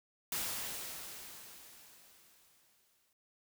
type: noise with exponential decay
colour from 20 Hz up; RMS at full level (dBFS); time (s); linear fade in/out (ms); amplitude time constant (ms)
white; -36; 0.32-3.13; 2; 610
effects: none